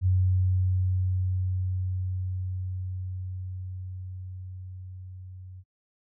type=tone with level ramp; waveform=sine; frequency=92.5 Hz; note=F#2; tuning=in tune; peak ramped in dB=-19 to -41 dBFS; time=0.01-5.64 s; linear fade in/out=50 ms; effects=noise-tail reverb RT60 0.1 s tail -26 dB re dry